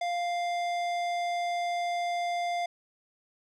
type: tone with tanh clipping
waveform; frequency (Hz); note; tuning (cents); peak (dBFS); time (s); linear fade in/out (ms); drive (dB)
sine; 698.5; F5; 0; -30; 0.01-2.66; 5; 16
effects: none